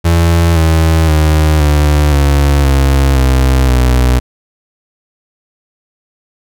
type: tone with pitch steps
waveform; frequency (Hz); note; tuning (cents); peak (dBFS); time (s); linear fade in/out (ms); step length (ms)
35% pulse; 84.2 / 80.68 / 77.3 / 74.07 / 70.97 / 68 / 65.15 / 62.43; E2 / E2 / D#2 / D2 / C#2 / C#2 / C2 / B1; +37 / -37 / -11 / +15 / +41 / -33 / -7 / +19; -5; 0.04-4.2; 20; 520
effects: none